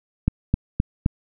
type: click train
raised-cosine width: 5 ms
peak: -5 dBFS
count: 4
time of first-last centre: 0.28-1.061 s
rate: 3.84 Hz
effects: none